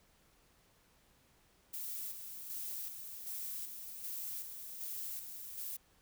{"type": "noise with tremolo", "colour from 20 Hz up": "violet", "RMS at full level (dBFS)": -42, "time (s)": [1.73, 5.77], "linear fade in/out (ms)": 10, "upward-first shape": "square", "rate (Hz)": 1.3, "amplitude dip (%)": 45, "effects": ["pink hiss -69 dBFS RMS until 6.01 s"]}